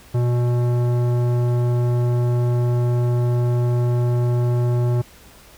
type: tone with tanh clipping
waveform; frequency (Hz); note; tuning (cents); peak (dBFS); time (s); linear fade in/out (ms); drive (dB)
sine; 121.5; B2; -28; -18; 0.14-5.02; 10; 15
effects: added 60 Hz sine -53 dBFS peak until 5.57 s + pink hiss -47 dBFS RMS until 5.57 s